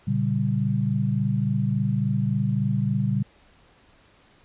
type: chord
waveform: sine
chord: G diminished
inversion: first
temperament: just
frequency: 117.6 / 141.12 / 196 Hz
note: Bb2 / Db3 / G3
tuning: +16 / +31 / 0 cents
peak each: -25 dBFS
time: 0.07-3.23 s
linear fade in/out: 10 ms
effects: pink hiss -57 dBFS RMS until 4.44 s + resampled to 8000 Hz